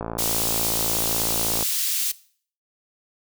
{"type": "click train", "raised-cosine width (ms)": 1, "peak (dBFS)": -14, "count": 92, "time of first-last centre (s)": [0.01, 1.626], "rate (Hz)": 56.3}
{"type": "high-pass noise", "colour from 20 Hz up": "white", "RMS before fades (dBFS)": -24, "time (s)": [0.18, 2.12], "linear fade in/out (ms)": 10, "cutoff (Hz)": 3200, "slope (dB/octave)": 12}
{"effects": ["noise-tail reverb RT60 0.5 s tail -19 dB re dry"]}